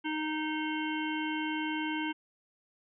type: harmonic tone with a mistuned harmonic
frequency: 310 Hz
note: D#4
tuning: 6 cents flat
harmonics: 1 / 3 / 5 / 7 / 9 / 10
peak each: -33 / -38 / -40 / -41 / -43 / -43 dBFS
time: 0.04-2.13 s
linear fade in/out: 20 ms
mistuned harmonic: 9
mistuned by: -24 cents
effects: none